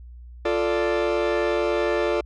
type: chord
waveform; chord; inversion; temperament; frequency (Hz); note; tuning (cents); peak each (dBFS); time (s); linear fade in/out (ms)
40% pulse; D minor; first; equal; 349.2 / 440 / 587.3; F4 / A4 / D5; 0 / 0 / 0; -24; 0.45-2.21; 5
effects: added 60 Hz sine -39 dBFS peak until 2.25 s + low-pass 3000 Hz 12 dB/octave